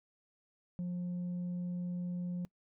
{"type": "tone", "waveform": "sine", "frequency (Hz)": 177.5, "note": "F3", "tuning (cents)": 28, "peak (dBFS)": -32, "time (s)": [0.79, 2.45], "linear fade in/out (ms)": 0, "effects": ["noise-tail reverb RT60 0.1 s tail -25 dB re dry", "tanh soft clip ceiling -34 dBFS"]}